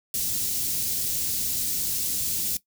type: band-stop noise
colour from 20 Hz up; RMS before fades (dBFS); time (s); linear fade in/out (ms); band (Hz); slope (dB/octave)
white; -27; 0.14-2.57; 2; 260 to 4800; 12
effects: noise-tail reverb RT60 0.1 s tail -17 dB re dry